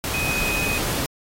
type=tone in noise; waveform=sine; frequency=2510 Hz; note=D#7; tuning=15 cents sharp; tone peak=-24 dBFS; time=0.14-0.78 s; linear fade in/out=0 ms; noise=pink; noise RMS=-26 dBFS; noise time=0.04-1.06 s; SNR=-1 dB; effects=AAC 48 kbps